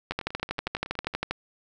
two click trains, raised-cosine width 0.3 ms, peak -23 / -11 dBFS, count 12 / 16, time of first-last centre 0.12-1.139 / 0.11-1.31 s, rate 10.8 / 12.5 Hz, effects none

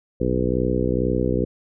harmonic tone with a mistuned harmonic, 62.2 Hz, B1, 13 cents sharp, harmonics 1 / 2 / 3 / 4 / 5 / 6 / 7 / 8, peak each -27 / -27 / -27 / -27 / -27 / -27 / -27 / -27 dBFS, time 0.2-1.45 s, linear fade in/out 10 ms, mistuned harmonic 1, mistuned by -81 cents, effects none

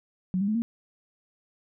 sine tone with pitch steps, 185 / 199.43 / 215 / 231.7 Hz, F#3 / G3 / A3 / A#3, 0 / +30 / -40 / -10 cents, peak -23 dBFS, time 0.34-0.62 s, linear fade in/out 0 ms, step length 70 ms, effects none

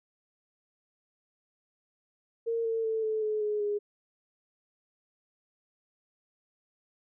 sine tone with pitch steps, 460 / 451.8 / 443.8 / 435.9 / 428.2 / 420.6 / 413.1 Hz, A#4 / A4 / A4 / A4 / A4 / G#4 / G#4, -23 / +46 / +15 / -16 / -47 / +22 / -9 cents, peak -27 dBFS, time 2.46-3.79 s, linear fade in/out 20 ms, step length 190 ms, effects none

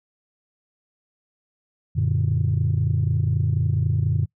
sine chord, Gb augmented, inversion none, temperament equal, 92.5 / 116.54 / 146.83 Hz, Gb2 / Bb2 / D3, 0 / 0 / 0 cents, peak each -22 dBFS, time 1.95-4.26 s, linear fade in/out 20 ms, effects noise-tail reverb RT60 0.1 s tail -22 dB re dry + tanh soft clip ceiling -12 dBFS

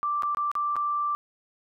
sine tone with dropouts, 1174.7 Hz, D6, in tune, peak -24 dBFS, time 0.03-1.15 s, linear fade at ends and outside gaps 0 ms, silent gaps 0.223-0.233 / 0.348-0.371 / 0.515-0.553 / 0.757-0.765 s, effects none

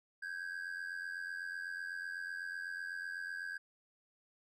triangle ring-modulated tone, 1600 Hz, G6, 35 cents sharp, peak -35 dBFS, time 0.22-3.58 s, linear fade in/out 10 ms, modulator 44 Hz, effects none

